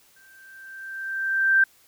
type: tone with exponential growth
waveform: sine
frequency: 1568 Hz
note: G6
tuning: in tune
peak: -13 dBFS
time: 0.16-1.64 s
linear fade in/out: 5 ms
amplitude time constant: 320 ms
effects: white hiss -58 dBFS RMS until 1.87 s